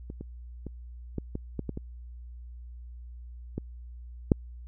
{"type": "clicks", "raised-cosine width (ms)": 3, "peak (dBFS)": [-26, -25, -24, -18, -20, -18, -19, -22, -18, -6], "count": 10, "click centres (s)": [0.101, 0.21, 0.667, 1.183, 1.354, 1.593, 1.693, 1.774, 3.58, 4.318], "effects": ["added 60 Hz sine -41 dBFS peak until 4.67 s"]}